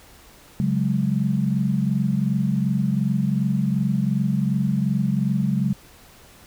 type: chord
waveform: sine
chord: C# suspended fourth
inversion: none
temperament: equal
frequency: 138.59 / 185 / 207.7 Hz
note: C#3 / F#3 / G#3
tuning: 0 / 0 / 0 cents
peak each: -23 dBFS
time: 0.6-5.73 s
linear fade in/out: 0 ms
effects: pink hiss -49 dBFS RMS until 6.46 s